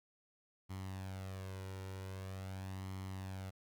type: tone with flanger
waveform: sawtooth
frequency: 95.1 Hz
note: F#2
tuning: 48 cents sharp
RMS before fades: -45 dBFS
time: 0.69-3.51 s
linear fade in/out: 20 ms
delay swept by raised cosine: 0.95 to 2.15 ms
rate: 0.44 Hz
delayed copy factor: +0.55
effects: 13-bit